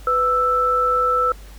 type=tone pair together; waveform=sine; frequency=498.3 / 1321.9 Hz; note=B4 / E6; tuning=+15 / +4 cents; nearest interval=octave + perfect fourth; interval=1689 cents; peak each=-22 / -16 dBFS; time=0.07-1.32 s; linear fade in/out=2 ms; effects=added 50 Hz sine -37 dBFS peak until 1.58 s + pink hiss -47 dBFS RMS until 1.58 s